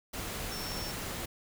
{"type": "tone in noise", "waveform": "sine", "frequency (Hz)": 5430, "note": "F8", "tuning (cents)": -50, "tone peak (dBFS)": -41, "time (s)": [0.51, 0.92], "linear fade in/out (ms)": 10, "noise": "pink", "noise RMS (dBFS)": -38, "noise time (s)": [0.13, 1.26], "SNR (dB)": -6, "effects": []}